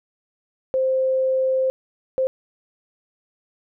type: tone bursts at uneven times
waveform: sine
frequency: 523.3 Hz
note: C5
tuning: in tune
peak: -17 dBFS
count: 2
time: 0.74-1.7 / 2.18-2.27 s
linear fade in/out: 0 ms
effects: none